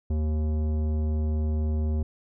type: tone with tanh clipping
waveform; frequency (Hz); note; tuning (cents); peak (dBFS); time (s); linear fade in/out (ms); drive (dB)
sine; 77; D#2; -17; -25; 0.1-2.03; 5; 14
effects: none